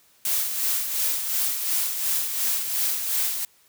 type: noise with tremolo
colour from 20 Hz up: blue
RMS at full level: -23 dBFS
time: 0.25-3.45 s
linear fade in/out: 2 ms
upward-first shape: sine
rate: 2.8 Hz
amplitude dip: 50%
effects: white hiss -59 dBFS RMS until 3.68 s